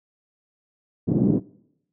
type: band-pass noise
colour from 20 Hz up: white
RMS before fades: -20 dBFS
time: 1.07-1.4 s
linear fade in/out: 20 ms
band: 120 to 320 Hz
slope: 24 dB/octave
effects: noise-tail reverb RT60 0.8 s tail -23 dB re dry